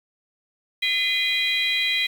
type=tone cluster; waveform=sine; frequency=2033 / 2448 / 3231 / 3937 Hz; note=B6 / D#7 / G#7 / B7; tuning=+50 / -29 / -48 / -6 cents; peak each=-25 dBFS; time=0.82-2.07 s; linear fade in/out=10 ms; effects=tanh soft clip ceiling -11 dBFS + 7-bit